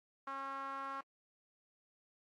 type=tone with band-pass filter; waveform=sawtooth; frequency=272.3 Hz; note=C#4; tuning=31 cents flat; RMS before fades=-43 dBFS; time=0.27-1.01 s; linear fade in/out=5 ms; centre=1200 Hz; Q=5.8; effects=AAC 48 kbps